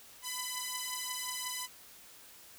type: beating tone pair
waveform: 5% pulse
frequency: 1000 / 1005.6 Hz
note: B5 / B5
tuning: +21 / +31 cents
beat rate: 5.6 Hz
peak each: -27 dBFS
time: 0.22-1.68 s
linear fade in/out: 50 ms
effects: white hiss -55 dBFS RMS until 2.58 s